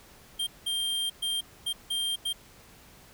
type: tone bursts at uneven times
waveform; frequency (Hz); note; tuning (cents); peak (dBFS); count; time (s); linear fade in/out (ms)
square; 3184; G7; +26; -28; 6; 0.39-0.47 / 0.66-1.1 / 1.22-1.41 / 1.66-1.73 / 1.9-2.16 / 2.25-2.33; 10
effects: pink hiss -54 dBFS RMS until 3.13 s